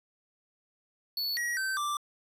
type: tone with pitch steps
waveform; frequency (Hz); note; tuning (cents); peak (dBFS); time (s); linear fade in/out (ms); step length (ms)
square; 4432 / 1907 / 1548 / 1176; C#8 / A#6 / G6 / D6; -1 / +39 / -22 / +2; -30; 1.17-1.97; 2; 200
effects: resampled to 32000 Hz

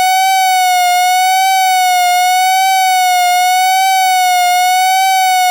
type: tone with vibrato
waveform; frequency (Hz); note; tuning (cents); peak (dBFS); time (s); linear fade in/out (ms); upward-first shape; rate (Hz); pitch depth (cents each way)
45% pulse; 740; F#5; 0; -8; 0-5.5; 0; triangle; 0.84; 61
effects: none

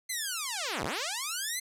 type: linear two-way sweep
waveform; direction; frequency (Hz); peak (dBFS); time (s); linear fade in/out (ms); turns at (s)
5% pulse; down then up; 2093 to 58.27 to 2093; -20; 0.09-1.6; 10; 0.84
effects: low-pass 11000 Hz 12 dB/octave

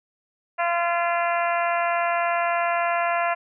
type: harmonic tone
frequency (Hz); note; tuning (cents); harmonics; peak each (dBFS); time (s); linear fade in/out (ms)
343.3; F4; -30; 2 / 3 / 4 / 5 / 6 / 7 / 8; -23 / -27 / -29 / -31 / -33 / -34 / -35; 0.58-3.35; 20
effects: none

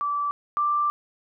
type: tone pair in turn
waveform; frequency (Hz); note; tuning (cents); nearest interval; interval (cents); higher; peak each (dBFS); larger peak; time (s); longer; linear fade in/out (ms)
sine; 1160 / 1178.2; D6 / D6; -22 / +5; unison; 27; second; -23 / -20; second; 0.01-0.31 / 0.57-0.9; second; 0
effects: none

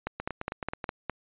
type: two click trains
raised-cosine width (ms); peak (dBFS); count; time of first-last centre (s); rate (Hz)
0.5; -15 / -18; 6 / 7; 0.07-1.097 / 0.2-0.842; 4.87 / 9.35
effects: resampled to 8000 Hz

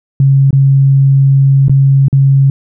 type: tone with dropouts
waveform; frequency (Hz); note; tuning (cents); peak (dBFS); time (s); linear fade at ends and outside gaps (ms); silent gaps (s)
sine; 136.7; C#3; -24; -4; 0.2-2.5; 2; 0.507-0.529 / 1.683-1.695 / 2.083-2.128
effects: none

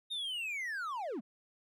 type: linear sweep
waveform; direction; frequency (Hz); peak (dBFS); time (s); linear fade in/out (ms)
triangle; down; 3729 to 180; -34; 0.1-1.21; 20
effects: none

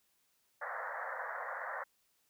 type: band-pass noise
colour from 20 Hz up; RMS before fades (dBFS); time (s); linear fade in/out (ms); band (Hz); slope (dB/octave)
white; -41; 0.61-1.84; 10; 500 to 1900; 96
effects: white hiss -75 dBFS RMS until 2.29 s

